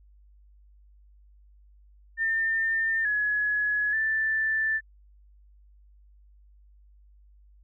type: tone with pitch steps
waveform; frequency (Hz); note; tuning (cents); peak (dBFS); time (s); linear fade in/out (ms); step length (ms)
sine; 1803 / 1689 / 1765; A6 / G#6 / A6; +42 / +29 / +5; -23; 2.17-4.81; 50; 880
effects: added 50 Hz sine -53 dBFS peak until 7.63 s